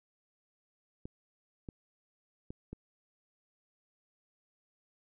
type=clicks; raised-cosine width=3 ms; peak=-29 dBFS; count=4; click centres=1.055 / 1.688 / 2.505 / 2.73 s; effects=none